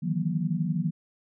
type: tone cluster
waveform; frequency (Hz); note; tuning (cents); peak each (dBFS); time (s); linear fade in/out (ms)
sine; 154.1 / 165.8 / 186.1 / 237.2; D#3 / E3 / F#3 / A#3; -16 / +10 / +10 / +30; -31 / -28 / -30 / -34; 0.02-0.91; 20
effects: none